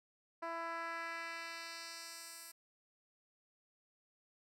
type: tone with band-pass filter sweep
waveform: 10% pulse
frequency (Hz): 332.9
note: E4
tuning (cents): +17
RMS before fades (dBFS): -45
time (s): 0.42-2.52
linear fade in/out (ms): 10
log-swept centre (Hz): 840 to 11000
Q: 1.1
effects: none